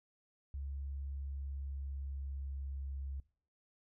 sine tone with pitch glide, 69.3 to 68.27 Hz, C#2 to C#2, 0 to -26 cents, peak -39 dBFS, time 0.54-3.2 s, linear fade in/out 0 ms, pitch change -26 cents, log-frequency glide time 0.84-2.96 s, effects noise-tail reverb RT60 0.5 s tail -21 dB re dry

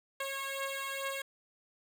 10% pulse beating tone pair, 544 / 546.3 Hz, C#5 / C#5, -33 / -25 cents, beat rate 2.3 Hz, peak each -32 / -29 dBFS, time 0.2-1.22 s, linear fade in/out 5 ms, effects none

